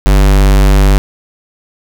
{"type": "tone", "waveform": "square", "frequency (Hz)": 49, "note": "G1", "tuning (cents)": 0, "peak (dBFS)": -5, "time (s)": [0.06, 0.98], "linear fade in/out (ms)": 0, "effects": []}